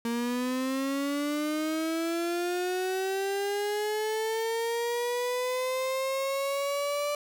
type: linear sweep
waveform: 35% pulse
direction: up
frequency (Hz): 231.2 to 587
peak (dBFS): -26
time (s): 0.05-7.15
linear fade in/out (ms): 2
effects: none